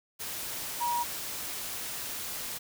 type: tone in noise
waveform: sine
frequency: 955 Hz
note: A#5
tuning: 42 cents sharp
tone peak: -27 dBFS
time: 0.8-1.04 s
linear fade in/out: 20 ms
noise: white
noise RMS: -37 dBFS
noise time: 0.19-2.59 s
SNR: +7 dB
effects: none